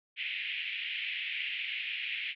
pink band-pass noise, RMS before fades -36 dBFS, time 0.16-2.35 s, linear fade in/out 50 ms, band 2100 to 3100 Hz, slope 48 dB/octave, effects MP3 96 kbps

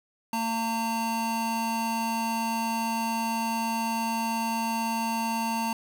square tone pair together, 227.2 / 909 Hz, A#3 / A#5, -44 / -44 cents, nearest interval 2 octaves, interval 2400 cents, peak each -31 / -29 dBFS, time 0.33-5.73 s, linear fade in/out 2 ms, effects none

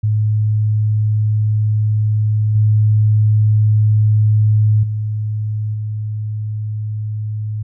sine tone with level steps, 107 Hz, A2, 48 cents flat, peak -12 / -9 / -17 / -19 dBFS, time 0.03-7.63 s, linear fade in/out 10 ms, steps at 2.55 / 4.83 / 5.74 s, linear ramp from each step 5 ms, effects none

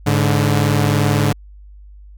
sawtooth tone pair together, 104.1 / 144.96 Hz, G#2 / D3, +5 / -22 cents, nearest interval tritone, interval 573 cents, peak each -12 dBFS, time 0.06-1.33 s, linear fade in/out 10 ms, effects added 50 Hz sine -37 dBFS peak until 2.17 s

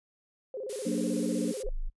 sine tone with vibrato, 466.2 Hz, A#4, in tune, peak -34 dBFS, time 0.54-1.69 s, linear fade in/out 2 ms, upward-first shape square, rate 16 Hz, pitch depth 200 cents each way
blue noise, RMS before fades -40 dBFS, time 0.69-1.63 s, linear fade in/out 10 ms
sine chord, Gb augmented, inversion none, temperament equal, 185 / 233.1 / 293.7 Hz, Gb3 / Bb3 / D4, 0 / 0 / 0 cents, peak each -34 / -31 / -31 dBFS, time 0.85-1.53 s, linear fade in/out 20 ms
sine tone, 25.96 Hz, G#0, in tune, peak -29 dBFS, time 1.64-1.9 s, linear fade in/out 20 ms
effects noise-tail reverb RT60 0.1 s tail -23 dB re dry + resampled to 24000 Hz

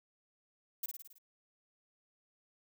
violet noise with echo, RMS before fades -37 dBFS, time 0.83-0.86 s, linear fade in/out 5 ms, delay 54 ms, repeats 6, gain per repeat -4 dB, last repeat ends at 1.184 s, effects none

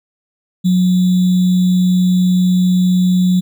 sine tone with sample-and-hold, 182.2 Hz, F#3, 26 cents flat, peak -9 dBFS, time 0.64-3.41 s, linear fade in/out 20 ms, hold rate 3675 Hz, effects none

